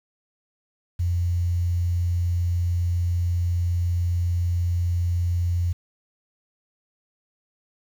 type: tone with quantisation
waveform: sine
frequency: 87.31 Hz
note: F2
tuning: in tune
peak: -20 dBFS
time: 0.99-5.73 s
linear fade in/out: 10 ms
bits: 8
effects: none